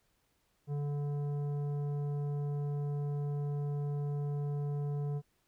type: tone with tanh clipping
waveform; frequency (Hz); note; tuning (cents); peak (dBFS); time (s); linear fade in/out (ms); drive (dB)
sine; 144.7; D3; -25; -34; 0.67-5.22; 50; 11
effects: pink hiss -75 dBFS RMS until 5.47 s